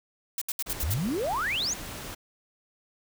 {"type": "noise bursts", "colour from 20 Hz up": "blue", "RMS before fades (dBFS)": -30, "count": 6, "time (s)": [0.38, 0.94], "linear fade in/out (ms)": 2, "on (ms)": 35, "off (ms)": 70}
{"type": "noise", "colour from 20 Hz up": "pink", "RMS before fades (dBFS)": -39, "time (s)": [0.66, 2.15], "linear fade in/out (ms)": 10}
{"type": "exponential sweep", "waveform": "sine", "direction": "up", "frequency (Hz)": [61.7, 7150], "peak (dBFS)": -26, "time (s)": [0.82, 1.74], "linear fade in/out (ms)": 10}
{"effects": []}